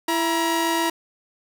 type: tone pair together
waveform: sawtooth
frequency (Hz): 333.5 / 953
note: E4 / A#5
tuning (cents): +20 / +38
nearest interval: octave + tritone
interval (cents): 1818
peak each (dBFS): -19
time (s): 0.08-0.9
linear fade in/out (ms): 5
effects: none